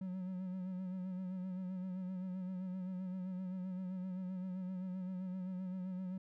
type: tone with vibrato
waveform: triangle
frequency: 185 Hz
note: F#3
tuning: in tune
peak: -37 dBFS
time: 0.01-6.18 s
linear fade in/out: 5 ms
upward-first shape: sine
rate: 7.7 Hz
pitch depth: 42 cents each way
effects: none